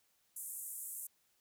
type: band-pass noise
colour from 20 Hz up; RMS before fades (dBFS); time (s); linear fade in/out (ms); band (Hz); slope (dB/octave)
white; -45; 0.36-1.07; 5; 7600 to 14000; 48
effects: white hiss -75 dBFS RMS until 1.4 s